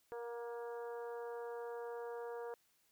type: harmonic tone with a mistuned harmonic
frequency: 235.8 Hz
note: A#3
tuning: 20 cents sharp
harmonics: 2 / 3 / 4 / 5 / 6 / 7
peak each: -43 / -53 / -52 / -58 / -59 / -60 dBFS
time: 0.12-2.54 s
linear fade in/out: 0 ms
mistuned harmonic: 3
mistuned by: +20 cents
effects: white hiss -75 dBFS RMS until 2.91 s